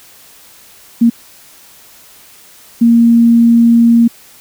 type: tone bursts at uneven times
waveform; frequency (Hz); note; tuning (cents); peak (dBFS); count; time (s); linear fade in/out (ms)
sine; 233.1; A#3; 0; -4; 2; 1.01-1.1 / 2.81-4.08; 10
effects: white hiss -41 dBFS RMS until 4.4 s